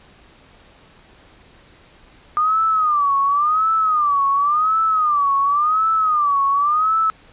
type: tone with vibrato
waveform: sine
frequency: 1206 Hz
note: D6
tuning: 46 cents sharp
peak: -14 dBFS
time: 2.37-7.1 s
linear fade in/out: 0 ms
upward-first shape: sine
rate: 0.92 Hz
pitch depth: 150 cents each way
effects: pink hiss -49 dBFS RMS until 7.32 s + resampled to 8000 Hz